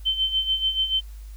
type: tone with tremolo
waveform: sine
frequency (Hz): 3088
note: G7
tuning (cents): -27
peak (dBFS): -18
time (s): 0.05-1.01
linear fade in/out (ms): 20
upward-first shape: sine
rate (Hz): 6.9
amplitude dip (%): 70
effects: added 51 Hz sine -36 dBFS peak until 1.36 s + white hiss -56 dBFS RMS until 1.36 s